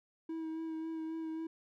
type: tone with vibrato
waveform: triangle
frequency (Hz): 321.8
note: E4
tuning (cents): -42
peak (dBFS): -35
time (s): 0.29-1.47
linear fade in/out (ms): 5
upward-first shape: sine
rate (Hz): 3.7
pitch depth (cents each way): 19
effects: none